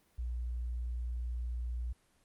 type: tone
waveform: sine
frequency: 60 Hz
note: B1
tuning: 49 cents flat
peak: -34 dBFS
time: 0.18-1.93 s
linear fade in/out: 10 ms
effects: pink hiss -70 dBFS RMS until 2.24 s + Opus 24 kbps